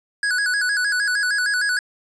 square tone with vibrato, 1568 Hz, G6, in tune, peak -19 dBFS, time 0.23-1.79 s, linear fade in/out 2 ms, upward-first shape square, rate 6.5 Hz, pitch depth 97 cents each way, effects resampled to 22050 Hz

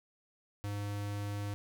square tone, 102.2 Hz, G#2, 27 cents flat, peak -36 dBFS, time 0.64-1.54 s, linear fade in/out 0 ms, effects none

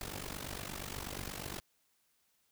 pink noise with amplitude modulation, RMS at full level -39 dBFS, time 0.01-1.6 s, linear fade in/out 0 ms, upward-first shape sine, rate 48.4 Hz, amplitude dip 85%, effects white hiss -75 dBFS RMS until 2.51 s

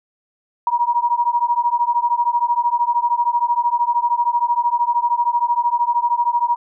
sine beating tone pair, 948 / 961 Hz, A#5 / B5, +29 / -48 cents, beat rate 13 Hz, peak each -18 dBFS, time 0.67-6.56 s, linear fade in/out 2 ms, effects none

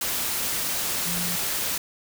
sine tone in noise, 174.61 Hz, F3, in tune, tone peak -32 dBFS, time 1.06-1.36 s, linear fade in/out 5 ms, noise white, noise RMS -27 dBFS, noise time 0.01-1.78 s, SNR -8 dB, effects none

